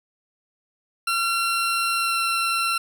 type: tone with pitch glide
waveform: 20% pulse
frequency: 1365 to 1355.6 Hz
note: F6 to E6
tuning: -40 to +48 cents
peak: -16 dBFS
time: 1.07-2.78 s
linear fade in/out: 5 ms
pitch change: -12 cents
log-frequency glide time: 1.97-2.18 s
effects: none